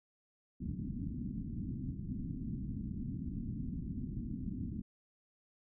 white low-pass noise, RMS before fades -40 dBFS, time 0.6-4.82 s, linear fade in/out 10 ms, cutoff 270 Hz, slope 48 dB/octave, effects none

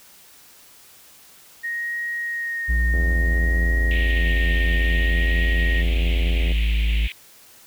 sine tone with vibrato, 1864.7 Hz, A#6, in tune, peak -24 dBFS, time 1.63-5.83 s, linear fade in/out 20 ms, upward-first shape sine, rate 0.59 Hz, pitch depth 18 cents each way
triangle tone with pitch glide, 60.2 to 54.57 Hz, B1 to A1, -44 to -14 cents, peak -15 dBFS, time 2.68-7.08 s, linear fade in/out 20 ms, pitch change -170 cents, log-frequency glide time 2.99-4.31 s
click train, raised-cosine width 2 ms, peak -20 dBFS, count 302, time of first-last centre 2.94-6.519 s, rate 84.1 Hz
white band-pass noise, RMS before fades -33 dBFS, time 3.91-7.12 s, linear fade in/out 0 ms, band 2100 to 3200 Hz, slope 48 dB/octave
effects white hiss -49 dBFS RMS until 7.66 s

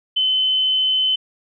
sine tone, 3047 Hz, G7, 50 cents flat, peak -15 dBFS, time 0.16-1.16 s, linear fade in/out 10 ms, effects none

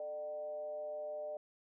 sine tone with frequency modulation, 601 Hz, D5, 40 cents sharp, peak -39 dBFS, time 0-1.37 s, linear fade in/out 2 ms, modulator 164 Hz, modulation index 0.43, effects none

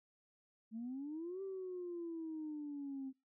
sine exponential two-way sweep, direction up then down, 216.6 to 390.8 to 262.8 Hz, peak -40 dBFS, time 0.71-3.13 s, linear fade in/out 50 ms, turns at 1.42 s, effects noise-tail reverb RT60 0.2 s tail -19 dB re dry + tanh soft clip ceiling -37 dBFS

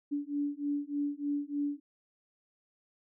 sine beating tone pair, 286.8 / 290.1 Hz, D4 / D4, -41 / -21 cents, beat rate 3.3 Hz, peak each -34 / -34 dBFS, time 0.11-1.8 s, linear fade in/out 20 ms, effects none

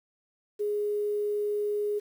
sine tone with quantisation, 415.3 Hz, G#4, in tune, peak -26 dBFS, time 0.59-2 s, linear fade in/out 20 ms, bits 9, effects none

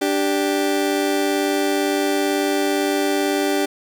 30% pulse tone pair together, 293.7 / 391.6 Hz, D4 / G4, 0 / -2 cents, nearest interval perfect fourth, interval 498 cents, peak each -18 dBFS, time 0.01-3.66 s, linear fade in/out 10 ms, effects none

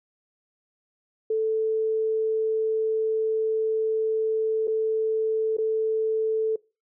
sine tone with dropouts, 440 Hz, A4, in tune, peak -21 dBFS, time 1.3-6.56 s, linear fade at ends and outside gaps 5 ms, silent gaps 4.673-4.678 / 5.569-5.583 s, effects noise-tail reverb RT60 0.3 s tail -23 dB re dry

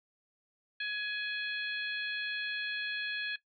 harmonic tone, 839 Hz, G#5, 17 cents sharp, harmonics 2 / 3 / 4 / 5, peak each -35 / -39 / -41 / -43 dBFS, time 0.8-3.36 s, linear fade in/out 5 ms, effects noise-tail reverb RT60 0.1 s tail -17 dB re dry

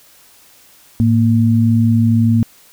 sine tone pair together, 109.11 / 231.2 Hz, A2 / A#3, -14 / -14 cents, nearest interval octave + minor second, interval 1300 cents, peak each -12 dBFS, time 1-2.43 s, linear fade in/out 0 ms, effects white hiss -47 dBFS RMS until 2.72 s

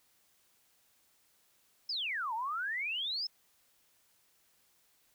sine exponential two-way sweep, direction down then up, 5330 to 860 to 5330 Hz, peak -33 dBFS, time 1.89-3.27 s, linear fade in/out 5 ms, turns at 2.34 s, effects white hiss -70 dBFS RMS until 5.14 s

